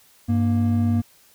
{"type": "tone pair together", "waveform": "triangle", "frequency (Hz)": [98.7, 234.7], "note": ["G2", "A#3"], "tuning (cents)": [12, 12], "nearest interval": "octave + minor third", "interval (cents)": 1500, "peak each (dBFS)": -18, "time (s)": [0.28, 1.02], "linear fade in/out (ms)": 20, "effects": ["white hiss -55 dBFS RMS until 1.34 s"]}